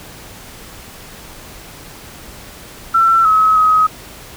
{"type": "tone with pitch steps", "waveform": "sine", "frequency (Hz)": [1343, 1282, 1266], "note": ["E6", "E6", "D#6"], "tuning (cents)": [32, -49, 30], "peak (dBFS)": -8, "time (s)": [2.94, 3.87], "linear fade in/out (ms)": 10, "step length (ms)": 310, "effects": ["pink hiss -36 dBFS RMS until 4.36 s"]}